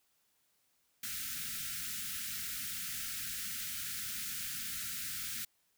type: band-stop noise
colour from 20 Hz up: white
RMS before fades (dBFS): -40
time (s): 1.03-5.45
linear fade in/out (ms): 5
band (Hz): 260 to 1300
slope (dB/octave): 96
effects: white hiss -75 dBFS RMS until 5.77 s